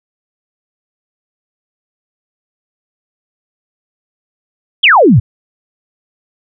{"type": "exponential sweep", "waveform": "sine", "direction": "down", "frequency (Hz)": [3472, 94], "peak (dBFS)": -3, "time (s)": [4.83, 5.2], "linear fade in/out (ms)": 10, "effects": []}